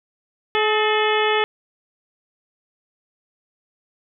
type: harmonic tone with a mistuned harmonic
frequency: 427.6 Hz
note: A4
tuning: 49 cents flat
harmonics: 1 / 2 / 3 / 4 / 5 / 6 / 7 / 8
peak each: -20 / -23 / -25 / -26 / -27 / -28 / -28 / -29 dBFS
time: 0.55-1.44 s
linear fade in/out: 0 ms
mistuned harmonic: 4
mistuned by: +66 cents
effects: none